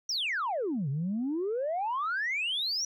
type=exponential two-way sweep; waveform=sine; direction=down then up; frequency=5920 to 130.9 to 5920 Hz; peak=-27 dBFS; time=0.09-2.85 s; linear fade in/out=5 ms; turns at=0.89 s; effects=tanh soft clip ceiling -25 dBFS